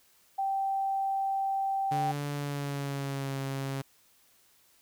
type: tone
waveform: sine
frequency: 780 Hz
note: G5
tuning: 9 cents flat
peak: -27 dBFS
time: 0.38-2.12 s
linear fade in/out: 10 ms
type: tone with pitch glide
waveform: sawtooth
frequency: 144.3 to 136.28 Hz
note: D3 to C#3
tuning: -30 to -29 cents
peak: -28 dBFS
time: 1.91-3.82 s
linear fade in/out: 10 ms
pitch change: -99 cents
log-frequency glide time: 2.35-3.36 s
effects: white hiss -64 dBFS RMS until 4.81 s